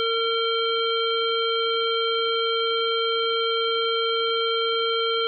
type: harmonic tone with a mistuned harmonic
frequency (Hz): 456.7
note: A#4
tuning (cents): -36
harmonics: 1 / 3 / 5 / 7 / 9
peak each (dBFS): -24 / -27 / -35 / -26 / -36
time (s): 0-5.27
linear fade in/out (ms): 0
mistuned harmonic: 7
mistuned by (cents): -23
effects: none